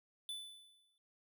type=tone with exponential decay; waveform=square; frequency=3494 Hz; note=A7; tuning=13 cents flat; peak=-40 dBFS; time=0.29-0.98 s; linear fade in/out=1 ms; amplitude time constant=150 ms; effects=none